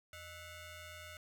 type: ring-modulated tone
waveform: 15% pulse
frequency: 698.5 Hz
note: F5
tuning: in tune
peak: -39 dBFS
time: 0.13-1.17 s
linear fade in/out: 2 ms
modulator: 783 Hz
effects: none